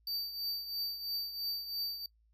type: tone with tremolo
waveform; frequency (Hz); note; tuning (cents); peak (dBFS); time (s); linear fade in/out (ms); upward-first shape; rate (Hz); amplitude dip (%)
square; 4624; D8; -28; -33; 0.07-2.06; 2; triangle; 3; 70
effects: noise-tail reverb RT60 0.1 s tail -20 dB re dry + added 55 Hz sine -66 dBFS peak until 2.33 s